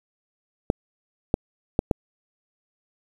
clicks, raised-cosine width 2 ms, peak -5 dBFS, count 4, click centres 0.701 / 1.341 / 1.791 / 1.912 s, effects 7-bit

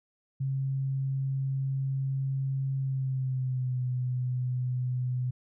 sine tone with pitch glide, 134.9 to 125.87 Hz, C#3 to B2, -47 to +33 cents, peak -27 dBFS, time 0.4-5.31 s, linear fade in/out 10 ms, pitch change -120 cents, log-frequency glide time 2.77-3.83 s, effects none

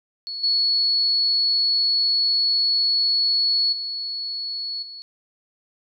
sine tone with level steps, 4388 Hz, C#8, 18 cents flat, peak -28 / -17 / -26 / -35 dBFS, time 0.27-5.02 s, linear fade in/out 0 ms, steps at 0.43 / 3.72 / 4.82 s, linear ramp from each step 10 ms, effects none

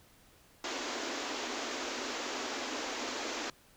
pink band-pass noise, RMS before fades -38 dBFS, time 0.64-3.5 s, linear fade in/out 2 ms, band 240 to 7200 Hz, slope 96 dB/octave, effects pink hiss -62 dBFS RMS until 3.76 s

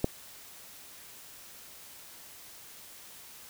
click, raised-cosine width 2 ms, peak -11 dBFS, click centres 0.044 s, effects white hiss -50 dBFS RMS until 3.49 s

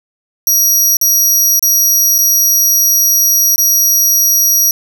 25% pulse tone with dropouts, 5750 Hz, F8, 50 cents sharp, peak -3 dBFS, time 0.47-4.71 s, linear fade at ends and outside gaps 1 ms, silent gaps 0.969-1.013 / 1.594-1.626 / 2.182-2.187 / 3.56-3.58 s, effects 7-bit

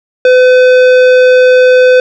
triangle tone with tanh clipping, 506 Hz, B4, 42 cents sharp, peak -4 dBFS, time 0.25-2 s, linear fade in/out 2 ms, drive 18 dB, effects none

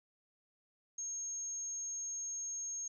sine tone, 6500 Hz, G#8, 38 cents flat, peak -38 dBFS, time 0.98-2.88 s, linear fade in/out 5 ms, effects none

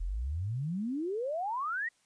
sine exponential sweep, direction up, 38.89 to 1952 Hz, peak -31 dBFS, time 0-1.89 s, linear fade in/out 10 ms, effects white hiss -70 dBFS RMS until 2.05 s + resampled to 22050 Hz

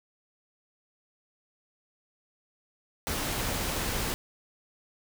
pink noise, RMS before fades -31 dBFS, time 3.07-4.14 s, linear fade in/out 0 ms, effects none

